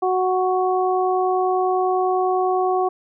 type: harmonic tone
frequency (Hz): 370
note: F#4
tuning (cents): 0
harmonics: 1 / 2 / 3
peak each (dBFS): -20 / -20 / -26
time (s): 0.02-2.89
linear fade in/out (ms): 10
effects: none